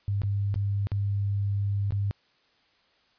sine tone with dropouts, 100.4 Hz, G2, 42 cents sharp, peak -24 dBFS, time 0.08-2.11 s, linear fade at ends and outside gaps 0 ms, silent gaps 0.218-0.234 / 0.542-0.558 / 0.87-0.918 / 1.907-1.922 s, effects white hiss -65 dBFS RMS until 3.18 s + resampled to 11025 Hz

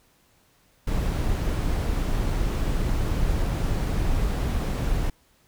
brown noise, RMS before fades -24 dBFS, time 0.87-5.1 s, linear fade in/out 5 ms, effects pink hiss -62 dBFS RMS until 5.47 s

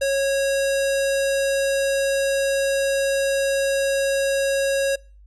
square tone with low-pass filter, 549 Hz, C#5, 17 cents flat, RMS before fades -21 dBFS, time 0.01-4.96 s, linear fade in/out 10 ms, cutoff 9700 Hz, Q 1.3, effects noise-tail reverb RT60 0.4 s tail -26 dB re dry + added 50 Hz sine -45 dBFS peak until 5.26 s

